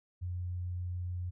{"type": "tone", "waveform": "sine", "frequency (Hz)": 89.3, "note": "F2", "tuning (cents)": 39, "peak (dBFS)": -34, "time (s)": [0.21, 1.31], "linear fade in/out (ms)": 20, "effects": []}